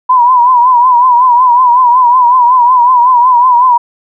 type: tone with vibrato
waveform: sine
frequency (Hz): 987.8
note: B5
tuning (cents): 0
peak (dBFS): -3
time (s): 0.09-3.78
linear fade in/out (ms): 10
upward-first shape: triangle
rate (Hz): 5.4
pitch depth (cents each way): 91
effects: none